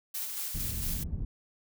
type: noise with tremolo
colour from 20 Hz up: blue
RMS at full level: -35 dBFS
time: 0.14-1.04 s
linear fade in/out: 10 ms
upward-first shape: square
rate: 4.4 Hz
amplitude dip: 30%
type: low-pass noise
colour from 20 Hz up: pink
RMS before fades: -35 dBFS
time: 0.54-1.25 s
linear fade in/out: 5 ms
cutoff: 150 Hz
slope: 12 dB/octave
effects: none